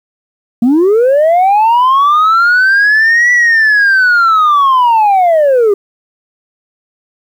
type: linear two-way sweep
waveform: sine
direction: up then down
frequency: 224.3 to 1966 to 389.4 Hz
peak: -3 dBFS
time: 0.62-5.74 s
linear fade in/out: 5 ms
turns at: 3.32 s
effects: tanh soft clip ceiling -4 dBFS + 7-bit